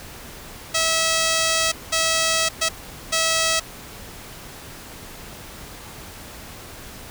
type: tone bursts at uneven times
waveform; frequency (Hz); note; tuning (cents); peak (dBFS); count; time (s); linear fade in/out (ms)
5% pulse; 649; E5; -27; -7; 4; 0.74-1.72 / 1.92-2.49 / 2.61-2.69 / 3.12-3.6; 10
effects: pink hiss -39 dBFS RMS until 7.1 s